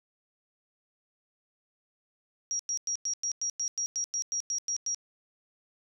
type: tone bursts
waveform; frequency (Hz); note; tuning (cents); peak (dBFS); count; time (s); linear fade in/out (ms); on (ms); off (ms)
sine; 5680; F8; +28; -28; 14; 2.51-4.946; 0; 83; 98
effects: none